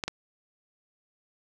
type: clicks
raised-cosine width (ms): 0.2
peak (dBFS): -13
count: 2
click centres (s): 0.038 / 0.08
effects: none